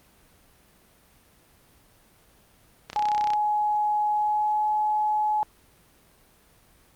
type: click train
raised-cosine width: 0.2 ms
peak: -17 dBFS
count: 15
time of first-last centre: 2.9-3.335 s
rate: 32.2 Hz
type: tone with pitch glide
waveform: sine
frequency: 841 to 849.3 Hz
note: G#5 to G#5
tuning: +22 to +39 cents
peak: -21 dBFS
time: 2.96-5.43 s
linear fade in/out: 0 ms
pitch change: +17 cents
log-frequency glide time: 4.11-4.65 s
effects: pink hiss -58 dBFS RMS until 6.95 s + Opus 32 kbps